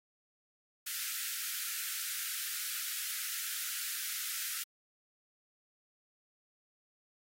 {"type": "high-pass noise", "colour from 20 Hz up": "white", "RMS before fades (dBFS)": -38, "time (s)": [0.86, 4.64], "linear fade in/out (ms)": 10, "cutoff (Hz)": 1300, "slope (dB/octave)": 96, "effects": ["AAC 48 kbps"]}